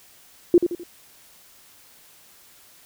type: tone with echo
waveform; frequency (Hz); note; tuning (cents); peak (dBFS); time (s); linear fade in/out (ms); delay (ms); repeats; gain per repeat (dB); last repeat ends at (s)
sine; 347.9; F4; -7; -9; 0.54-0.58; 2; 85; 3; -8; 0.835
effects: white hiss -52 dBFS RMS until 2.85 s